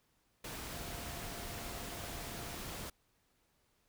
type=tone in noise; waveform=sine; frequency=695 Hz; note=F5; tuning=9 cents flat; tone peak=-53 dBFS; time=0.73-2.56 s; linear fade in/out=5 ms; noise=pink; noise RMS=-44 dBFS; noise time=0.44-2.9 s; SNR=-12 dB; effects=pink hiss -75 dBFS RMS until 3.88 s